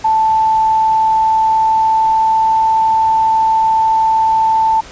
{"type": "tone with pitch glide", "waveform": "sine", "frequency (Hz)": [880, 886.1], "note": ["A5", "A5"], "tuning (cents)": [0, 12], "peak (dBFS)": -9, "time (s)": [0.04, 4.81], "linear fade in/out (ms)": 10, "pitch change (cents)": 12, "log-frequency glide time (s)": [0.73, 2.69], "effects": ["pink hiss -35 dBFS RMS until 4.91 s", "resampled to 16000 Hz"]}